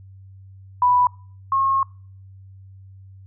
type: tone pair in turn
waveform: sine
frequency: 987.8 / 1082.5 Hz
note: B5 / C#6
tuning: 0 / -41 cents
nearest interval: major second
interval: 159 cents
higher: second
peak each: -13 / -16 dBFS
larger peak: first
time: 0.82-1.07 / 1.52-1.83 s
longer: second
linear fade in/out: 2 ms
effects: noise-tail reverb RT60 0.5 s tail -26 dB re dry + added 96 Hz sine -41 dBFS peak until 3.26 s